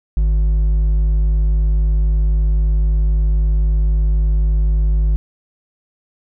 sine tone with hard clipping, 51.9 Hz, G#1, in tune, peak -13 dBFS, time 0.17-5.16 s, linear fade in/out 0 ms, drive 4 dB, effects none

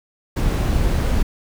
brown noise, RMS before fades -18 dBFS, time 0.36-1.23 s, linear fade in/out 10 ms, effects none

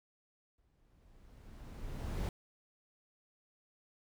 brown noise with exponential growth, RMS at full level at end -34 dBFS, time 0.58-2.29 s, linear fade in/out 1 ms, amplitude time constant 370 ms, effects none

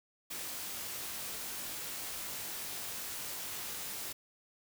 white noise with comb filter, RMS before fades -41 dBFS, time 0.3-4.13 s, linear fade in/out 10 ms, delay 20 ms, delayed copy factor +0.5, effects none

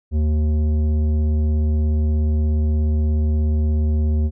sine tone with tanh clipping, 76.4 Hz, D#2, 31 cents flat, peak -17 dBFS, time 0.11-4.31 s, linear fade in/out 50 ms, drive 11 dB, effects none

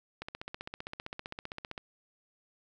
click train, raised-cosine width 0.3 ms, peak -23 dBFS, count 25, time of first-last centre 0.22-1.778 s, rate 15.4 Hz, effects none

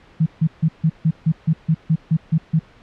sine tone bursts, 160 Hz, D#3, 49 cents sharp, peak -12 dBFS, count 12, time 0.2-2.594 s, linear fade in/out 10 ms, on 62 ms, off 150 ms, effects pink hiss -49 dBFS RMS until 2.82 s + low-pass 3000 Hz 12 dB/octave

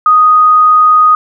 sine tone, 1244.5 Hz, D#6, in tune, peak -3 dBFS, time 0.06-1.15 s, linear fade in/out 2 ms, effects none

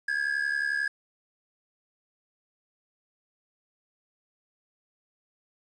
triangle ring-modulated tone, 1661.2 Hz, G#6, in tune, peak -21 dBFS, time 0.08-0.88 s, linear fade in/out 5 ms, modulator 35.6 Hz, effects resampled to 22050 Hz + 9-bit

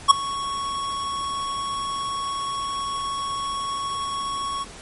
square tone with ADSR envelope, 1108.7 Hz, C#6, in tune, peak -6 dBFS, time 0.08-4.65 s, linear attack 27 ms, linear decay 9 ms, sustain -20 dB, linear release 25 ms, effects pink hiss -41 dBFS RMS until 4.81 s + MP3 48 kbps

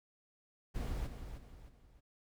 brown noise with echo, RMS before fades -38 dBFS, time 0.74-1.08 s, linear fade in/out 20 ms, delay 310 ms, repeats 3, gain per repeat -8 dB, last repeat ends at 2.01 s, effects none

